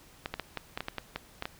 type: clicks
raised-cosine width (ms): 0.3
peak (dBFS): -17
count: 11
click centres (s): 0.259 / 0.34 / 0.397 / 0.573 / 0.775 / 0.806 / 0.884 / 0.983 / 1.16 / 1.424 / 1.455
effects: pink hiss -56 dBFS RMS until 1.59 s